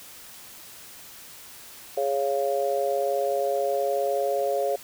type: chord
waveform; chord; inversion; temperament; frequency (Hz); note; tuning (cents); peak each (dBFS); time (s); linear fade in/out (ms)
sine; Db major; second; equal with one note detuned; 415.3 / 554.4 / 693.6; Ab4 / Db5 / F5; 0 / 0 / -12; -28 / -25 / -28; 1.97-4.76; 5
effects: white hiss -45 dBFS RMS until 4.83 s